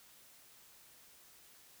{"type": "silence", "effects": ["white hiss -61 dBFS RMS until 1.8 s"]}